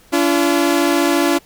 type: tone pair together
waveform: sawtooth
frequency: 286.4 / 340.8 Hz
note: D4 / F4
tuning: -43 / -42 cents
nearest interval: minor third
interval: 301 cents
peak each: -12 dBFS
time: 0.12-1.39 s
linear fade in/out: 20 ms
effects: pink hiss -49 dBFS RMS until 1.45 s